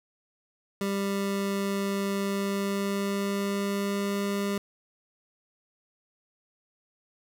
25% pulse tone with pitch glide, 198.1 to 200.5 Hz, G3 to G3, +18 to +39 cents, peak -23 dBFS, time 0.81-4.58 s, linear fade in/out 2 ms, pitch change +21 cents, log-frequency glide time 2.25-4.18 s, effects none

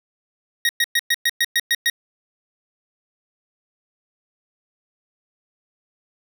25% pulse tone bursts, 1879 Hz, A#6, 13 cents sharp, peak -12 dBFS, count 9, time 0.65-1.899 s, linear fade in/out 2 ms, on 41 ms, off 110 ms, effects none

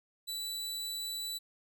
sawtooth tone, 3959 Hz, B7, 3 cents sharp, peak -33 dBFS, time 0.27-1.39 s, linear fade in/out 20 ms, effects none

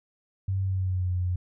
sine tone with pitch glide, 96.1 to 90.18 Hz, G2 to F#2, -34 to -44 cents, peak -24 dBFS, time 0.48-1.36 s, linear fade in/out 5 ms, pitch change -110 cents, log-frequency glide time 0.62-1.11 s, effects none

